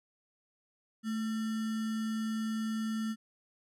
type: tone with sample-and-hold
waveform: sine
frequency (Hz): 220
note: A3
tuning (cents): 0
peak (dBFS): -31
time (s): 1.03-3.16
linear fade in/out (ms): 50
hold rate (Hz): 1575
effects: low-pass 12000 Hz 12 dB/octave